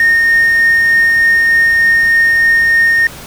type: tone with tremolo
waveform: triangle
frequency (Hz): 1840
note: A#6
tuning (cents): -23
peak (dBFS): -3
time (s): 0-3.07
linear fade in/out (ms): 2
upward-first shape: triangle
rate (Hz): 3.3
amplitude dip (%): 25
effects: tanh soft clip ceiling -2 dBFS + pink hiss -31 dBFS RMS until 3.26 s